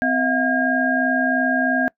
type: tone cluster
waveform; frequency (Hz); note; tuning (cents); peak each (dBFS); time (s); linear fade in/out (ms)
sine; 257.2 / 652 / 715 / 1620; C4 / E5 / F5 / G#6; -30 / -19 / +41 / -43; -21 / -24 / -25 / -20; 0.02-1.88; 0
effects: noise-tail reverb RT60 0.1 s tail -24 dB re dry